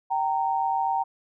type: tone pair together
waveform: sine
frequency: 776 / 923.8 Hz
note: G5 / A#5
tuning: -18 / -16 cents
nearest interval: minor third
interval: 302 cents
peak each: -25 dBFS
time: 0.1-1.04 s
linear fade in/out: 20 ms
effects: none